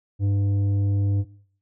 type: tone with tanh clipping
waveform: triangle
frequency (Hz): 100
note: G2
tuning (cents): +35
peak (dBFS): -20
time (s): 0.19-1.25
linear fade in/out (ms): 50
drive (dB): 12
effects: noise-tail reverb RT60 0.6 s tail -21 dB re dry